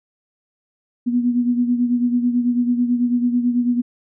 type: beating tone pair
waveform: sine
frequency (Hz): 241.9 / 251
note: B3 / B3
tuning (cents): -36 / +28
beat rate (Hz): 9.1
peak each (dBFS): -16 / -23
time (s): 1.06-3.82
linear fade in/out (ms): 20
effects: none